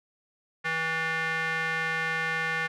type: tone with band-pass filter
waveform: square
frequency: 161.9 Hz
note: E3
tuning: 31 cents flat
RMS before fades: -29 dBFS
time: 0.64-2.68 s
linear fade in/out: 20 ms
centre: 1800 Hz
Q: 3.3
effects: none

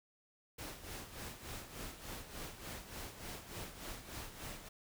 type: noise with tremolo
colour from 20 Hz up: pink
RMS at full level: -45 dBFS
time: 0.58-4.69 s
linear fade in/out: 10 ms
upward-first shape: sine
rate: 3.4 Hz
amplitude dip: 65%
effects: none

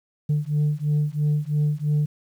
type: beating tone pair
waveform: sine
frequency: 147.6 / 150.6 Hz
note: D3 / D3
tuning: +9 / +44 cents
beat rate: 3 Hz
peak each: -21 dBFS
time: 0.29-2.06 s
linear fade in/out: 10 ms
effects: tanh soft clip ceiling -16 dBFS + 9-bit

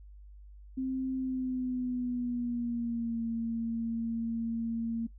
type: tone with pitch glide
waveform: sine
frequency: 261.6 to 229.1 Hz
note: C4 to A#3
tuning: 0 to -30 cents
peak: -30 dBFS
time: 0.77-5.07 s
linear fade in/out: 10 ms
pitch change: -230 cents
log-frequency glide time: 1.15-3.22 s
effects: noise-tail reverb RT60 0.1 s tail -20 dB re dry + added 50 Hz sine -48 dBFS peak until 5.18 s

